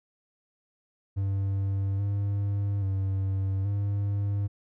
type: tone with pitch steps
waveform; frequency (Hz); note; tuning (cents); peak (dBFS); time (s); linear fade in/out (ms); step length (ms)
triangle; 97.9 / 100.6 / 96.5 / 100.9; G2 / G2 / G2 / G#2; -2 / +45 / -27 / -49; -23; 1.16-4.48; 20; 830
effects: none